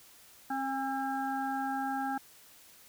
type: harmonic tone with a mistuned harmonic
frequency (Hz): 267.8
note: C4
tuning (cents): +40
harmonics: 1 / 3 / 5 / 6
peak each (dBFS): -36 / -33 / -42 / -41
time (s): 0.5-2.18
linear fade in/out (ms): 5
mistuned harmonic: 3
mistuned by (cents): +18
effects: white hiss -57 dBFS RMS until 2.88 s